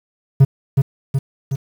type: tone with echo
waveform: triangle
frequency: 135.7 Hz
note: C#3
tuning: 36 cents flat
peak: -3 dBFS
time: 0.4-0.45 s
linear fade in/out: 10 ms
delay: 370 ms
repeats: 3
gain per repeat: -4 dB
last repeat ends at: 1.56 s
effects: 7-bit